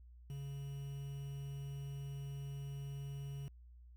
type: tone with quantisation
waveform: triangle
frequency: 139.5 Hz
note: C#3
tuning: 11 cents sharp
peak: -40 dBFS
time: 0.3-3.48 s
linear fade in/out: 0 ms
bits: 10
effects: added 60 Hz sine -55 dBFS peak until 3.96 s